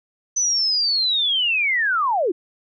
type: linear sweep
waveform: sine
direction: down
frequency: 6100 to 311.1 Hz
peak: -17 dBFS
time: 0.36-2.32 s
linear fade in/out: 10 ms
effects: none